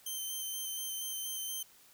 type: tone with vibrato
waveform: 5% pulse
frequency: 3109 Hz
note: G7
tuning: 15 cents flat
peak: -29 dBFS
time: 0.06-1.63 s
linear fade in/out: 5 ms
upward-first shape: square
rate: 4.2 Hz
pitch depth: 10 cents each way
effects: white hiss -61 dBFS RMS until 1.93 s